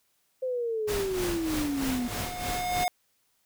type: exponential sweep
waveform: sine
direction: down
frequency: 523.3 to 239.3 Hz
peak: -27 dBFS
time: 0.42-2.08 s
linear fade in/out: 10 ms
type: noise with tremolo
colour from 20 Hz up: pink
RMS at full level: -32 dBFS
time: 0.87-2.85 s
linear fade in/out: 20 ms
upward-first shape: sine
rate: 3.2 Hz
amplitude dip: 65%
type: tone with exponential growth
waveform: square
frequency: 720 Hz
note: F#5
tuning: 47 cents flat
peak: -24 dBFS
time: 1.22-2.88 s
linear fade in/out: 0 ms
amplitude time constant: 360 ms
effects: white hiss -71 dBFS RMS until 3.45 s